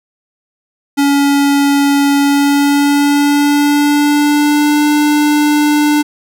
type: tone with pitch glide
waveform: square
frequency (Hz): 282.2 to 296.7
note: C#4 to D4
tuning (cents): +31 to +18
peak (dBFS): -9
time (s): 0.97-6.03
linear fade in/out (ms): 20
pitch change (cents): +87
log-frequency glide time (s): 2.19-4.87
effects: none